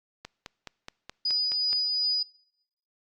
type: click train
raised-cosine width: 0.2 ms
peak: -21 dBFS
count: 8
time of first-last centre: 0.25-1.73 s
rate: 4.73 Hz
type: tone with tremolo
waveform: sine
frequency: 4947 Hz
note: D#8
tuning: 11 cents flat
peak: -23 dBFS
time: 1.25-2.23 s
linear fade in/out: 5 ms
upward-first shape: triangle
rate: 2.7 Hz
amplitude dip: 30%
effects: noise-tail reverb RT60 0.9 s tail -25 dB re dry + Opus 48 kbps